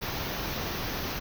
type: band-stop noise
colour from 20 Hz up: pink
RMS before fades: -33 dBFS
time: 0.01-1.2 s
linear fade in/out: 20 ms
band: 6300 to 12000 Hz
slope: 96 dB/octave
effects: none